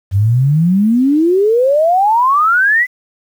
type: exponential sweep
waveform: sine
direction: up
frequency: 93.2 to 2045 Hz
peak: -8 dBFS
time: 0.11-2.87 s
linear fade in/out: 50 ms
effects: 7-bit